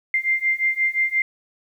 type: beating tone pair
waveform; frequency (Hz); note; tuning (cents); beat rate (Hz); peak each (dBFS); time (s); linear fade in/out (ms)
sine; 2093 / 2098.7; C7 / C7; 0 / +5; 5.7; -22 / -21; 0.14-1.22; 2
effects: 9-bit